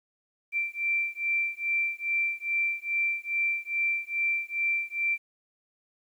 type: beating tone pair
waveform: sine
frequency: 2349 / 2351.4 Hz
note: D7 / D7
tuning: 0 / +2 cents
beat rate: 2.4 Hz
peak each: -29 dBFS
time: 0.52-5.18 s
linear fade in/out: 50 ms
effects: 10-bit